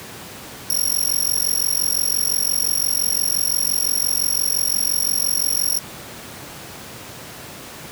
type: tone with amplitude modulation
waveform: 10% pulse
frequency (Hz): 5588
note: F8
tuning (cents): 0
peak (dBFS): -8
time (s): 0.7-5.79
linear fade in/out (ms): 2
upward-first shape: sine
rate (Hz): 45.8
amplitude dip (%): 100
effects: pink hiss -36 dBFS RMS until 7.91 s + high-pass 100 Hz 12 dB/octave